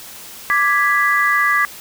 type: chord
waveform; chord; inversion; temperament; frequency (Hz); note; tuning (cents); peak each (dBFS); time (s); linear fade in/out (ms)
sine; G# diminished; second; equal; 1174.7 / 1661.2 / 1975.5; D6 / G#6 / B6; 0 / 0 / 0; -17; 0.5-1.65; 0
effects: white hiss -36 dBFS RMS until 1.8 s